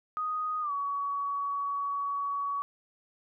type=tone with pitch glide; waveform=sine; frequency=1244.5 to 1128.1 Hz; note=D#6 to C#6; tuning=0 to +30 cents; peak=-29 dBFS; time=0.17-2.62 s; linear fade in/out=0 ms; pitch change=-170 cents; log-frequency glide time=0.61-0.72 s; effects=none